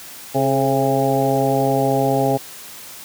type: harmonic tone with a mistuned harmonic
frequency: 134.9 Hz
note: C#3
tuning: 47 cents flat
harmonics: 1 / 2 / 3 / 4 / 5 / 6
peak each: -22 / -22 / -22 / -22 / -22 / -22 dBFS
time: 0.34-2.38 s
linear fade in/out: 20 ms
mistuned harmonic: 3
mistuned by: +48 cents
effects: white hiss -37 dBFS RMS until 3.04 s + high-pass 80 Hz 12 dB/octave